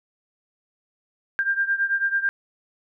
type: beating tone pair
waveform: sine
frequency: 1591 / 1600.1 Hz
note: G6 / G6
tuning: +25 / +35 cents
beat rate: 9.1 Hz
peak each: -22 / -25 dBFS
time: 1.39-2.29 s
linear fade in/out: 0 ms
effects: none